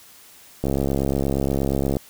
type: click train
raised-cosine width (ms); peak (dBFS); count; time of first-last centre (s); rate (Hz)
2; -9; 92; 0.64-1.968; 68.5
effects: white hiss -48 dBFS RMS until 2.09 s